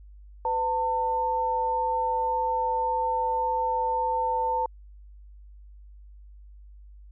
sine tone pair together, 504 / 899.1 Hz, B4 / A5, +35 / +37 cents, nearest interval minor seventh, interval 1002 cents, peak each -30 / -24 dBFS, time 0.45-4.66 s, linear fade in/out 2 ms, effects added 50 Hz sine -45 dBFS peak until 7.11 s

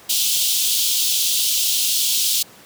pink high-pass noise, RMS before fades -19 dBFS, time 0.09-2.43 s, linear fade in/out 10 ms, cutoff 3000 Hz, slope 48 dB/octave, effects pink hiss -45 dBFS RMS until 2.65 s + high-pass 150 Hz 12 dB/octave

